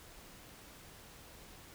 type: silence
effects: pink hiss -55 dBFS RMS until 1.74 s